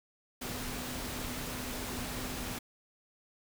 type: tone in noise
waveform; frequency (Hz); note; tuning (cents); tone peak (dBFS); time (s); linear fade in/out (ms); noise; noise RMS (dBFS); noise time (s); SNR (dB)
sine; 249.4; B3; +17; -44; 0.41-2.59; 10; pink; -39; 0.41-2.59; -8
effects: none